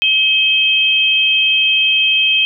sine tone pair together, 2560 / 3163 Hz, D#7 / G7, +49 / +15 cents, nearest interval major third, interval 366 cents, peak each -13 dBFS, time 0.02-2.45 s, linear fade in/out 0 ms, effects none

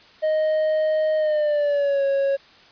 triangle tone with pitch glide, 622.3 to 551.2 Hz, D#5 to C#5, 0 to -10 cents, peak -16 dBFS, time 0.22-2.37 s, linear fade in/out 20 ms, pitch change -210 cents, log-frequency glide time 1.17-2.04 s, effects white hiss -50 dBFS RMS until 2.71 s + resampled to 11025 Hz

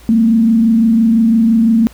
sine tone with frequency modulation, 226 Hz, A3, 47 cents sharp, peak -7 dBFS, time 0.09-1.87 s, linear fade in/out 0 ms, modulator 25.9 Hz, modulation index 0.46, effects added 58 Hz sine -39 dBFS peak until 1.93 s + pink hiss -43 dBFS RMS until 1.93 s

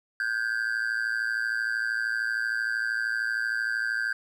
triangle tone with amplitude modulation, 1568 Hz, G6, in tune, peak -20 dBFS, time 0.2-4.13 s, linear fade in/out 2 ms, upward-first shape sine, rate 113 Hz, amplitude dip 90%, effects none

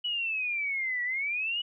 sine exponential two-way sweep, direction down then up, 2960 to 1931 to 2960 Hz, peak -28 dBFS, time 0.04-1.62 s, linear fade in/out 10 ms, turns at 1.03 s, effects none

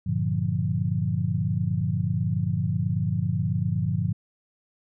sine chord, G minor seventh, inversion none, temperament equal, 98 / 116.54 / 146.83 / 174.61 Hz, G2 / Bb2 / D3 / F3, 0 / 0 / 0 / 0 cents, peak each -28 dBFS, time 0.06-4.13 s, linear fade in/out 10 ms, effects none

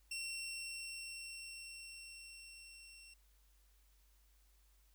20% pulse tone with level ramp, 2722 Hz, F7, 45 cents flat, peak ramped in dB -36 to -52 dBFS, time 0.11-3.14 s, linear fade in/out 5 ms, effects added 50 Hz sine -67 dBFS peak until 4.94 s + white hiss -75 dBFS RMS until 4.94 s

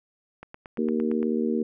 click train, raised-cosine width 0.5 ms, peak -25 dBFS, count 8, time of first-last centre 0.43-1.229 s, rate 8.76 Hz
harmonic tone, 77.78 Hz, D#2, in tune, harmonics 3 / 4 / 5 / 6, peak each -25 / -30 / -29 / -31 dBFS, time 0.78-1.63 s, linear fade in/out 5 ms
effects none

